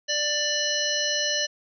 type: harmonic tone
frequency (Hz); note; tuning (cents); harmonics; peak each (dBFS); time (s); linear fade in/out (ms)
591; D5; +11; 1 / 3 / 5 / 7 / 9 / 10; -31 / -30 / -29 / -29 / -33 / -30; 0.08-1.47; 20
effects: none